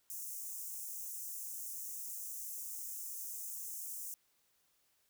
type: high-pass noise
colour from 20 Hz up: white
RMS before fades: -44 dBFS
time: 0.1-4.14 s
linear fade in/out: 0 ms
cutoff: 6100 Hz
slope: 48 dB/octave
effects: white hiss -75 dBFS RMS until 5.09 s